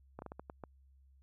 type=slowing click train; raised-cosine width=1 ms; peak=-30 dBFS; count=7; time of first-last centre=0.19-0.638 s; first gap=31 ms; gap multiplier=1.35; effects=added 67 Hz sine -61 dBFS peak until 1.22 s